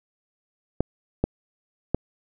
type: clicks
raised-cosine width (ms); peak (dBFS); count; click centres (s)
2; -7; 3; 0.806 / 1.24 / 1.946
effects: none